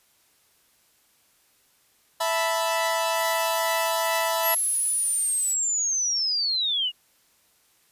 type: chord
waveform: sawtooth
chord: E suspended fourth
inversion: none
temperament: equal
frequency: 659.3 / 880 / 987.8 Hz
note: E5 / A5 / B5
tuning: 0 / 0 / 0 cents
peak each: -22 / -26 / -23 dBFS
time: 2.2-4.55 s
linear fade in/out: 10 ms
type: noise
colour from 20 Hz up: violet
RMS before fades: -33 dBFS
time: 3.13-5.57 s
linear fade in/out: 50 ms
type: linear sweep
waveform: sine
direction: down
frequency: 11680 to 2810 Hz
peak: -22 dBFS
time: 4.42-6.92 s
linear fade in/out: 50 ms
effects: white hiss -63 dBFS RMS until 7.91 s + resampled to 32000 Hz